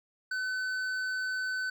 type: tone with hard clipping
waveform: triangle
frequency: 1514 Hz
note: F#6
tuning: 39 cents sharp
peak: -32 dBFS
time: 0.31-1.7 s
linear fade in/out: 5 ms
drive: 11 dB
effects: none